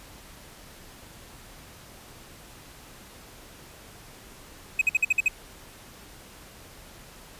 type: tone bursts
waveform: triangle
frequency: 2531 Hz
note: D#7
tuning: 29 cents sharp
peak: -16 dBFS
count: 7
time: 4.79-5.283 s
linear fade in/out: 5 ms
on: 25 ms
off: 53 ms
effects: pink hiss -48 dBFS RMS until 7.39 s + resampled to 32000 Hz